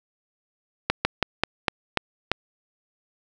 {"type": "slowing click train", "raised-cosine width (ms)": 0.3, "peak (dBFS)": -3, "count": 7, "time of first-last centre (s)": [0.9, 2.316], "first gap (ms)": 150, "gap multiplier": 1.18, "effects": []}